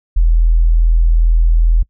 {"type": "tone", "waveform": "sine", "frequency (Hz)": 41.2, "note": "E1", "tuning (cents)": 0, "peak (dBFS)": -7, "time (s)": [0.16, 1.83], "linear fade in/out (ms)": 10, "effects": ["noise-tail reverb RT60 0.1 s tail -25 dB re dry"]}